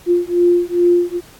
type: beating tone pair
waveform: sine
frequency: 349.2 / 351.6 Hz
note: F4 / F4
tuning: 0 / +12 cents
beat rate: 2.4 Hz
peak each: -14 dBFS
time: 0.06-1.21 s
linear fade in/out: 50 ms
effects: pink hiss -44 dBFS RMS until 1.39 s + AAC 64 kbps